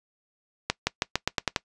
accelerating click train, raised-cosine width 0.2 ms, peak -5 dBFS, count 8, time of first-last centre 0.7-1.562 s, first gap 170 ms, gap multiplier 0.89, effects noise-tail reverb RT60 0.1 s tail -22 dB re dry + resampled to 22050 Hz

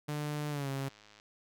sawtooth tone with pitch glide, 148.7 to 136.36 Hz, D3 to C#3, +22 to -28 cents, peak -30 dBFS, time 0.08-0.89 s, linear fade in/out 10 ms, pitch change -150 cents, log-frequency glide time 0.5-0.69 s
click train, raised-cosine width 0.2 ms, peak -39 dBFS, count 45, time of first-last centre 0.78-1.199 s, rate 105 Hz
effects none

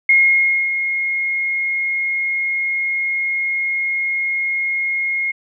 sine tone with ADSR envelope, 2150 Hz, C7, 47 cents sharp, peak -8 dBFS, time 0.09-5.32 s, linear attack 4 ms, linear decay 600 ms, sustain -9 dB, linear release 14 ms, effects none

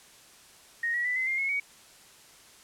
sine tone with pitch steps, 1864.7 / 1923.8 / 1984.7 / 2048 / 2112 / 2179 / 2248 Hz, A#6 / B6 / B6 / C7 / C7 / C#7 / C#7, 0 / -46 / +8 / -38 / +16 / -30 / +24 cents, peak -26 dBFS, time 0.83-1.6 s, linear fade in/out 5 ms, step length 110 ms, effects white hiss -54 dBFS RMS until 2.63 s + low-pass 10000 Hz 12 dB/octave

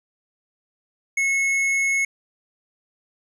sine tone with hard clipping, 2185 Hz, C#7, 26 cents flat, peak -20 dBFS, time 1.17-2.05 s, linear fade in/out 5 ms, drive 8 dB, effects none

